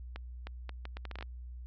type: accelerating click train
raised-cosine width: 0.3 ms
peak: -26 dBFS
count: 11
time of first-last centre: 0.16-1.226 s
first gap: 310 ms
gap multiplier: 0.72
effects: added 61 Hz sine -42 dBFS peak until 1.66 s + low-pass 5000 Hz 12 dB/octave